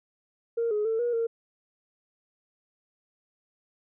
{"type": "tone with pitch steps", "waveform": "sine", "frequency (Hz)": [464.4, 420.4, 447.5, 479.4, 459.5], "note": ["A#4", "G#4", "A4", "A#4", "A#4"], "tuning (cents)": [-7, 21, 29, 48, -25], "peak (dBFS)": -23, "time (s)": [0.57, 1.27], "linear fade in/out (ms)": 10, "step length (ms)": 140, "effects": ["tanh soft clip ceiling -20 dBFS"]}